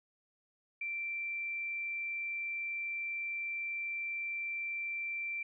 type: tone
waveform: sine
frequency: 2349 Hz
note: D7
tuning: in tune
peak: -35 dBFS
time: 0.81-5.43 s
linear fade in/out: 5 ms
effects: none